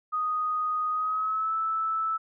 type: tone with pitch glide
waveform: sine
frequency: 1244.5 to 1313.2 Hz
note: D#6 to E6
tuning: 0 to -7 cents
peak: -25 dBFS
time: 0.12-2.18 s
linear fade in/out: 20 ms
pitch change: +93 cents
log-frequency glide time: 0.91-1.54 s
effects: none